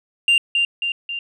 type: tone with echo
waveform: sine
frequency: 2787 Hz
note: F7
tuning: 4 cents flat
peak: -9 dBFS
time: 0.28-0.38 s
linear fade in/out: 2 ms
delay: 270 ms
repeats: 3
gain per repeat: -5 dB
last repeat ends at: 1.19 s
effects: tanh soft clip ceiling -11 dBFS